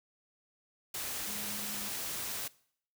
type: tone in noise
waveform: sine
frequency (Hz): 207.7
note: G#3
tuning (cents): 0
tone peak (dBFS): -47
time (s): 1.27-1.89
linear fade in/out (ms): 5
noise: white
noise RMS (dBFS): -38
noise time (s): 0.94-2.48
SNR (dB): -12
effects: noise-tail reverb RT60 0.6 s tail -21 dB re dry